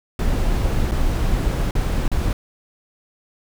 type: noise with dropouts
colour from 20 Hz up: brown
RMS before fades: -19 dBFS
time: 0.19-2.33 s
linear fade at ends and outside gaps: 2 ms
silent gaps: 0.912-0.918 / 1.71-1.752 / 2.08-2.116 s
effects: none